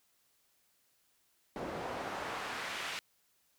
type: noise with band-pass filter sweep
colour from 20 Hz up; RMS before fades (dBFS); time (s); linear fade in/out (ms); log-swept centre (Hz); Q
pink; -40; 1.56-2.99; 0; 430 to 2600; 0.89
effects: white hiss -73 dBFS RMS until 3.58 s